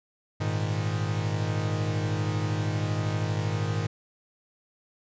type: chord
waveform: 45% pulse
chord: Ab suspended second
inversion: none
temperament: equal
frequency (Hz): 103.83 / 116.54 / 155.56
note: Ab2 / Bb2 / Eb3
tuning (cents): 0 / 0 / 0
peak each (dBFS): -28 / -33 / -31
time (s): 0.4-3.87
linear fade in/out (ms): 10
effects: resampled to 16000 Hz